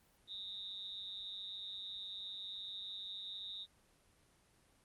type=tone with amplitude modulation; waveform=sine; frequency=3729 Hz; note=A#7; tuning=in tune; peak=-39 dBFS; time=0.27-3.67 s; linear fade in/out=50 ms; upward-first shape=sine; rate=195 Hz; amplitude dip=90%; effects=pink hiss -70 dBFS RMS until 4.84 s + Opus 24 kbps